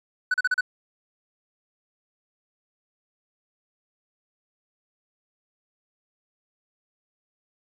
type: tone bursts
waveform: triangle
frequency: 1495 Hz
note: F#6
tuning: 17 cents sharp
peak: -17 dBFS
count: 5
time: 0.31-0.609 s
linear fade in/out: 5 ms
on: 31 ms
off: 36 ms
effects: resampled to 22050 Hz

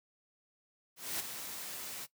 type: noise with ADSR envelope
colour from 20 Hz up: white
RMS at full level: -35 dBFS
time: 0.96-2.07 s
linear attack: 240 ms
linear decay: 7 ms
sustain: -8 dB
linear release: 34 ms
effects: noise-tail reverb RT60 0.1 s tail -18 dB re dry + high-pass 100 Hz 12 dB/octave

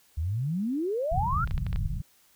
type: exponential sweep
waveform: sine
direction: up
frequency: 72.2 to 1447 Hz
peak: -26 dBFS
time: 0.17-1.45 s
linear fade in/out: 10 ms
type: low-pass noise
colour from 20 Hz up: pink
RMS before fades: -29 dBFS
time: 1.11-2.02 s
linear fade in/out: 10 ms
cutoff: 170 Hz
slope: 48 dB/octave
type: clicks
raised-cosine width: 0.3 ms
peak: -25 dBFS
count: 6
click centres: 1.475 / 1.51 / 1.579 / 1.666 / 1.729 / 1.76 s
effects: white hiss -62 dBFS RMS until 2.35 s

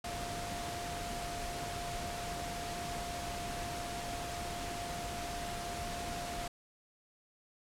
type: tone in noise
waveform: sine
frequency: 698.5 Hz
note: F5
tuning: in tune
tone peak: -41 dBFS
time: 0.04-6.48 s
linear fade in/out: 5 ms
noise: pink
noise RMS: -41 dBFS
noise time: 0.04-6.48 s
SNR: -3 dB
effects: low-pass 10000 Hz 12 dB/octave

